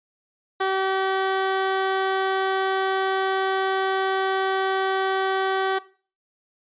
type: tone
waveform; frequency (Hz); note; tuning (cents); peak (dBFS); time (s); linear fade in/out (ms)
15% pulse; 382.9; G4; -41; -14; 0.6-5.79; 10
effects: noise-tail reverb RT60 0.4 s tail -19 dB re dry + resampled to 8000 Hz